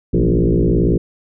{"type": "tone with frequency modulation", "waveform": "sine", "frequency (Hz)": 110, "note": "A2", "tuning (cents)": 0, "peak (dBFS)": -11, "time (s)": [0.13, 0.98], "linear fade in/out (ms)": 10, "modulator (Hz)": 58.1, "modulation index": 5.5, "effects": []}